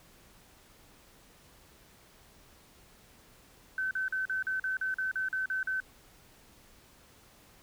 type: tone bursts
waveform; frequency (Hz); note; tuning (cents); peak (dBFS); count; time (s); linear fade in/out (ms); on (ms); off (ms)
sine; 1529; G6; -44; -29; 12; 3.78-5.802; 2; 130; 42
effects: pink hiss -59 dBFS RMS until 7.62 s